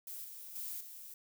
violet noise with level steps, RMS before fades -45 / -49 / -42 / -50 dBFS, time 0.07-1.14 s, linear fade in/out 2 ms, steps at 0.24 / 0.55 / 0.8 s, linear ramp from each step 10 ms, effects none

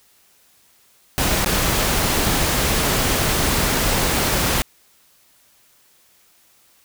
pink noise with dropouts, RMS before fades -19 dBFS, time 1.18-4.62 s, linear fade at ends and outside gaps 0 ms, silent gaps 1.446-1.46 s, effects white hiss -56 dBFS RMS until 6.84 s

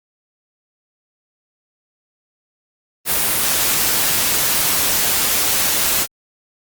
white noise, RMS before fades -17 dBFS, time 3.05-6.07 s, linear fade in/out 50 ms, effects Opus 32 kbps

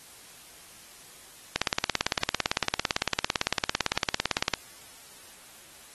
click train, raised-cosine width 0.2 ms, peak -6 dBFS, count 54, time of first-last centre 1.56-4.538 s, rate 17.8 Hz, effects white hiss -50 dBFS RMS until 5.94 s + AAC 32 kbps

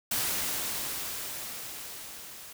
white noise with level ramp, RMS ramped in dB -29 to -46 dBFS, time 0.11-2.53 s, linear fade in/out 5 ms, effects none

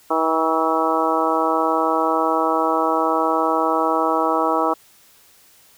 harmonic tone with a mistuned harmonic, 160.6 Hz, E3, 45 cents flat, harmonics 2 / 3 / 4 / 5 / 6 / 7 / 8, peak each -24 / -24 / -24 / -24 / -24 / -24 / -24 dBFS, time 0.1-4.74 s, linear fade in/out 10 ms, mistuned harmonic 8, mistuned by +29 cents, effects white hiss -52 dBFS RMS until 5.77 s

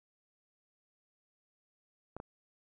clicks, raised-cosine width 1 ms, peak -28 dBFS, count 2, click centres 2.166 / 2.201 s, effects none

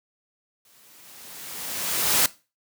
white noise with exponential growth, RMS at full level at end -18 dBFS, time 0.65-2.26 s, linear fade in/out 2 ms, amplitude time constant 350 ms, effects noise-tail reverb RT60 0.3 s tail -19 dB re dry + high-pass 100 Hz 12 dB/octave

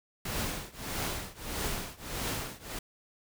pink noise with tremolo, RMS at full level -32 dBFS, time 0.25-2.79 s, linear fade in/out 5 ms, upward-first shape triangle, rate 1.6 Hz, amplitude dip 95%, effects none

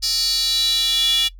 square tone with high-pass filter sweep, 262.1 Hz, C4, 3 cents sharp, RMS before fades -19 dBFS, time 0.02-1.29 s, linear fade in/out 20 ms, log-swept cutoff 4800 to 3200 Hz, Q 8, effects noise-tail reverb RT60 0.1 s tail -21 dB re dry + added 43 Hz sine -38 dBFS peak until 1.39 s

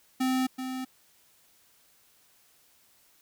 square tone with echo, 258.7 Hz, C4, 19 cents flat, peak -25 dBFS, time 0.2-0.47 s, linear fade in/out 10 ms, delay 380 ms, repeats 1, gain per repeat -8 dB, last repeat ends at 0.85 s, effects white hiss -63 dBFS RMS until 3.21 s

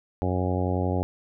harmonic tone, 91.3 Hz, F#2, 23 cents flat, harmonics 1 / 2 / 3 / 4 / 5 / 6 / 7 / 8 / 9, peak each -26 / -31 / -31 / -33 / -34 / -34 / -37 / -36 / -36 dBFS, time 0.22-1.03 s, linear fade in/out 0 ms, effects none

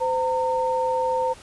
sine tone pair together, 513 / 914.1 Hz, C5 / A#5, -34 / -34 cents, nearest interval minor seventh, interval 1000 cents, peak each -23 dBFS, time 0-1.34 s, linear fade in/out 20 ms, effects pink hiss -46 dBFS RMS until 1.42 s + resampled to 24000 Hz

